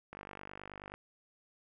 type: click train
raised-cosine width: 0.5 ms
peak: -30 dBFS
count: 41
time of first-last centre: 0.13-0.94 s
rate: 49.4 Hz
effects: none